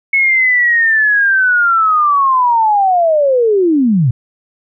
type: linear sweep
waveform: sine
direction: down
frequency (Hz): 2200 to 111.2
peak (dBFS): -8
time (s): 0.13-4.11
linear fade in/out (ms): 5
effects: none